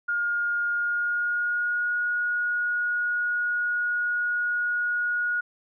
sine tone with pitch glide, 1420 to 1446.5 Hz, F6 to F#6, +28 to -40 cents, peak -23 dBFS, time 0.08-5.41 s, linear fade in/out 10 ms, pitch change +32 cents, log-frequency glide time 0.73-1.96 s, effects none

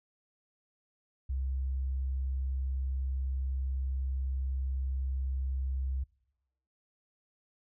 sine tone, 66 Hz, C2, 16 cents sharp, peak -30 dBFS, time 1.29-6.04 s, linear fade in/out 10 ms, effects noise-tail reverb RT60 0.9 s tail -25 dB re dry

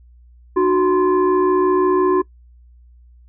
sine tone with frequency modulation, 369.9 Hz, F#4, in tune, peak -12 dBFS, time 0.56-2.22 s, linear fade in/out 10 ms, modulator 674 Hz, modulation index 0.8, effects noise-tail reverb RT60 0.1 s tail -22 dB re dry + added 60 Hz sine -44 dBFS peak until 3.28 s

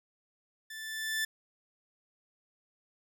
sawtooth tone with level ramp, 1760 Hz, A6, in tune, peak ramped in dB -39 to -25 dBFS, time 0.7-1.25 s, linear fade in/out 5 ms, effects none

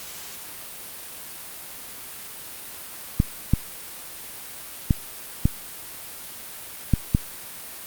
clicks, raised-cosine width 5 ms, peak -4 dBFS, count 6, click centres 3.201 / 3.536 / 4.908 / 5.455 / 6.937 / 7.149 s, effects white hiss -38 dBFS RMS until 7.86 s + Opus 48 kbps

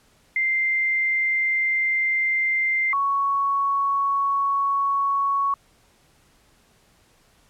sine tone pair in turn, 2090 / 1112.3 Hz, C7 / C#6, -2 / +6 cents, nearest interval major seventh, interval 1092 cents, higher first, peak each -19 dBFS, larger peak neither, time 0.36-2.93 / 2.93-5.54 s, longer second, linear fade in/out 2 ms, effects pink hiss -59 dBFS RMS until 7.49 s + low-pass 12000 Hz 12 dB/octave

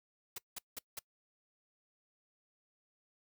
white noise bursts, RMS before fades -42 dBFS, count 4, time 0.36-0.992 s, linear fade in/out 5 ms, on 23 ms, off 180 ms, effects noise-tail reverb RT60 0.1 s tail -24 dB re dry

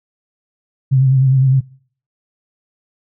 sine tone with vibrato, 132.5 Hz, C3, 22 cents sharp, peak -8 dBFS, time 0.91-1.61 s, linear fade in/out 20 ms, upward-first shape sine, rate 9.8 Hz, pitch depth 42 cents each way, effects noise-tail reverb RT60 0.5 s tail -21 dB re dry

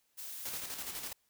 blue noise, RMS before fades -44 dBFS, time 0.17-0.62 s, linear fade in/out 20 ms
white noise with tremolo, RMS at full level -40 dBFS, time 0.45-1.13 s, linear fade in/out 5 ms, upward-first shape square, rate 12 Hz, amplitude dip 45%
effects white hiss -75 dBFS RMS until 1.29 s

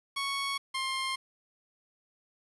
15% pulse tone pair in turn, 1108.7 / 1059.4 Hz, C#6 / C6, 0 / +21 cents, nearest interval minor second, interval 79 cents, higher first, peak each -24 dBFS, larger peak neither, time 0.16-0.58 / 0.74-1.16 s, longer neither, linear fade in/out 10 ms, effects resampled to 24000 Hz + 9-bit

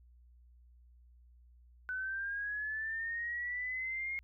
sine linear sweep, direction up, 1495 to 2151 Hz, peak -35 dBFS, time 1.89-4.19 s, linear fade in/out 0 ms, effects added 60 Hz sine -58 dBFS peak until 4.23 s

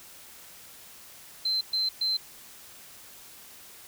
sine tone bursts, 4100 Hz, C8, 36 cents flat, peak -24 dBFS, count 3, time 1.45-2.17 s, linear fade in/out 5 ms, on 160 ms, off 120 ms, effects white hiss -49 dBFS RMS until 3.87 s

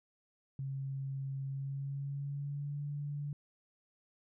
sine tone with pitch glide, 136 to 144.92 Hz, C#3 to D3, -33 to -23 cents, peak -36 dBFS, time 0.59-3.33 s, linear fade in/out 2 ms, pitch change +110 cents, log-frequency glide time 1.46-2.83 s, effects none

